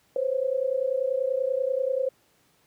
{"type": "tone pair together", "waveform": "sine", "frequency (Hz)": [510, 540.3], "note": ["C5", "C#5"], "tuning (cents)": [-44, -44], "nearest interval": "minor second", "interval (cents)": 100, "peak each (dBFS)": [-26, -26], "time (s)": [0.16, 2.09], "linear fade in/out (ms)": 2, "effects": ["pink hiss -64 dBFS RMS until 2.66 s", "high-pass 100 Hz 12 dB/octave"]}